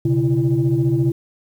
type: tone cluster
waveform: sine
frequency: 125.9 / 140.5 / 335.6 Hz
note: B2 / C#3 / E4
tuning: +34 / +24 / +31 cents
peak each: -18 dBFS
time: 0.05-1.12 s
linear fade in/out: 5 ms
effects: tanh soft clip ceiling -8 dBFS + 8-bit

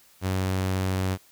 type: tone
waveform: sawtooth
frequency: 94.1 Hz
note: F#2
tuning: 30 cents sharp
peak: -20 dBFS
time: 0.21-1.18 s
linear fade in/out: 50 ms
effects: white hiss -57 dBFS RMS until 1.31 s

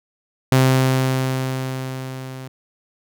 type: tone with level ramp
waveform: sawtooth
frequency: 130.81 Hz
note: C3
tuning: in tune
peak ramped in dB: -7 to -28 dBFS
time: 0.52-2.48 s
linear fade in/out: 2 ms
effects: none

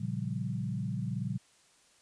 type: chord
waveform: sine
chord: G half-diminished seventh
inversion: first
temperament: equal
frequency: 116.54 / 138.59 / 174.61 / 196 Hz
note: Bb2 / Db3 / F3 / G3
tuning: 0 / 0 / 0 / 0 cents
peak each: -36 / -37 / -38 / -38 dBFS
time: 0-1.38 s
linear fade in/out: 10 ms
effects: white hiss -64 dBFS RMS until 2.01 s + resampled to 22050 Hz

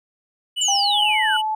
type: tone with tremolo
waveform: triangle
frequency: 2960 Hz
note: F#7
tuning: in tune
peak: -19 dBFS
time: 0.56-1.42 s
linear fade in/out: 20 ms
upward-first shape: sine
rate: 2.6 Hz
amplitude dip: 35%
type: exponential sweep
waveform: sine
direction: down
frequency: 7459 to 1396.9 Hz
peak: -19 dBFS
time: 0.61-1.37 s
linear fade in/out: 5 ms
type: tone with pitch glide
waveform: sine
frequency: 799 to 866.3 Hz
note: G5 to A5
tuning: +33 to -27 cents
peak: -20 dBFS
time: 0.68-1.55 s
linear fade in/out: 5 ms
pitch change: +140 cents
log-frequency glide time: 0.78-1.19 s
effects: none

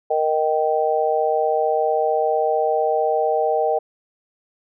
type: chord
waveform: sine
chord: Eb major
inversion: second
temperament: just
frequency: 466.7 / 622.3 / 777.8 Hz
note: Bb4 / Eb5 / G5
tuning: +2 / 0 / -14 cents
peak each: -21 dBFS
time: 0.1-3.79 s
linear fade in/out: 10 ms
effects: none

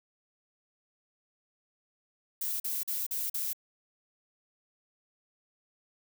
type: noise bursts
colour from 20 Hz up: violet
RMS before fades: -33 dBFS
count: 5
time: 2.41-3.532 s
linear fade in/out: 5 ms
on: 190 ms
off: 43 ms
effects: none

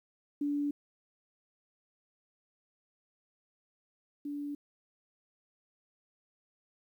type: tone pair in turn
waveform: sine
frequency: 289 / 289 Hz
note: D4 / D4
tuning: -28 / -28 cents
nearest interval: unison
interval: 0 cents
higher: neither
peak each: -29 / -35 dBFS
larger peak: first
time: 0.41-0.71 / 4.25-4.55 s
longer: neither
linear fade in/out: 5 ms
effects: 11-bit

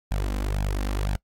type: tone with flanger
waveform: sawtooth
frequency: 49.43 Hz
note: G1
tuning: 15 cents sharp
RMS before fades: -26 dBFS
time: 0.11-1.16 s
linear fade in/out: 0 ms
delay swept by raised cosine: 1.2 to 3.9 ms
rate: 2 Hz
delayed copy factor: +1
effects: noise-tail reverb RT60 0.1 s tail -24 dB re dry + AAC 48 kbps

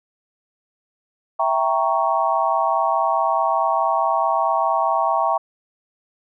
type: chord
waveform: sine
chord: E diminished seventh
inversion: none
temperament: equal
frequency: 659.3 / 784 / 932.3 / 1108.7 Hz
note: E5 / G5 / Bb5 / Db6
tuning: 0 / 0 / 0 / 0 cents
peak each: -22 dBFS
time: 1.39-5.38 s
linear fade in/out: 10 ms
effects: none

